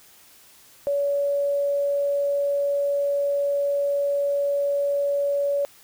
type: tone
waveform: sine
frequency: 567 Hz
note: C#5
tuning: 39 cents sharp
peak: -20 dBFS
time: 0.87-5.65 s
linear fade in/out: 0 ms
effects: white hiss -52 dBFS RMS until 5.83 s